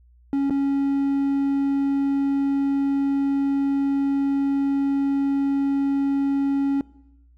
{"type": "tone with dropouts", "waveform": "triangle", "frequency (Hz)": 277.2, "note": "C#4", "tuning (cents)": 0, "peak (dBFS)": -17, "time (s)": [0.33, 6.81], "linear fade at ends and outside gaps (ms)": 1, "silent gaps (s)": [0.498, 0.506], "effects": ["noise-tail reverb RT60 0.9 s tail -21 dB re dry", "added 60 Hz sine -51 dBFS peak until 7.37 s"]}